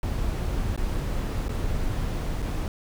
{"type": "noise with dropouts", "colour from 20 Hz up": "brown", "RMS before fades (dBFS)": -27, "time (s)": [0.03, 2.68], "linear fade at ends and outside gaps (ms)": 1, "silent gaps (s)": [[0.763, 0.776], [1.483, 1.492], [2.421, 2.425]], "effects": []}